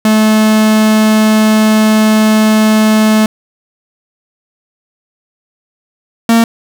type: tone pair in turn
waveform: 45% pulse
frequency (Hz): 216.6 / 229.4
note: A3 / A#3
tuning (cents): -27 / -28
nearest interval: minor second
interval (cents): 99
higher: second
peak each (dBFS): -6 / -5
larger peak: second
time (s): 0.05-3.26 / 6.29-6.44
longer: first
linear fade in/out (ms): 2
effects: none